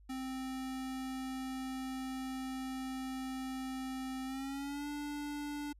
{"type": "tone with pitch glide", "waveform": "square", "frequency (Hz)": [261.6, 291.9], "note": ["C4", "D4"], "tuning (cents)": [0, -10], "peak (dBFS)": -39, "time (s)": [0.09, 5.73], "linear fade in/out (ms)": 10, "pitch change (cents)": 190, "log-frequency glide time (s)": [4.25, 4.88], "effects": ["added 50 Hz sine -57 dBFS peak until 5.79 s", "resampled to 32000 Hz"]}